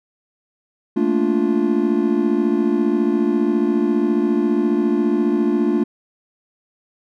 triangle chord, Bb major seventh, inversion third, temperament just, 218.5 / 233.1 / 291.4 / 349.6 Hz, A3 / Bb3 / D4 / F4, -12 / 0 / -13 / +2 cents, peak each -19 / -21 / -18 / -18 dBFS, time 0.96-5.84 s, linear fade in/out 10 ms, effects none

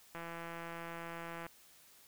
click train, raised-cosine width 0.5 ms, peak -30 dBFS, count 222, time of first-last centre 0.15-1.465 s, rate 168 Hz, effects white hiss -62 dBFS RMS until 2.07 s

